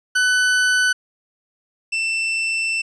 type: tone pair in turn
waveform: 40% pulse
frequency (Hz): 1500 / 2673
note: F#6 / E7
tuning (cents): +23 / +23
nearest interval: minor seventh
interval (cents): 1000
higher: second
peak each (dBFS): -14 / -18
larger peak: first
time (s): 0.15-0.93 / 1.92-2.82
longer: second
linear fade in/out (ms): 10
effects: resampled to 22050 Hz + 9-bit